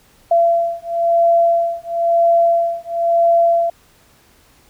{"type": "beating tone pair", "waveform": "sine", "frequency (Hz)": [678, 678.99], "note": ["E5", "F5"], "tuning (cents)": [49, -49], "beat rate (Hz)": 0.99, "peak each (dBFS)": -15, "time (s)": [0.31, 3.7], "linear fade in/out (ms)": 5, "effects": ["pink hiss -52 dBFS RMS until 4.69 s"]}